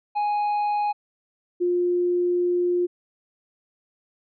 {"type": "tone pair in turn", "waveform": ["triangle", "sine"], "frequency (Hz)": [830.6, 353.9], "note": ["G#5", "F4"], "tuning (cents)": [0, 23], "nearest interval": "octave + minor third", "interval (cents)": 1477, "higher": "first", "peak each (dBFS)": -19, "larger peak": "neither", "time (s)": [[0.15, 0.93], [1.6, 2.87]], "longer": "second", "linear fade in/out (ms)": 20, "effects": ["resampled to 11025 Hz"]}